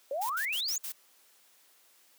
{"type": "exponential sweep", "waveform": "sine", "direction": "up", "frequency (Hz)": [523, 7040], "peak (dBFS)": -30, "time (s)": [0.11, 0.78], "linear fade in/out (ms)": 2}
{"type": "noise bursts", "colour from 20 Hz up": "blue", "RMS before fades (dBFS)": -38, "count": 5, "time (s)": [0.21, 0.923], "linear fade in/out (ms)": 10, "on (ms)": 89, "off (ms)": 67}
{"effects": ["white hiss -63 dBFS RMS until 2.18 s", "high-pass 300 Hz 12 dB/octave"]}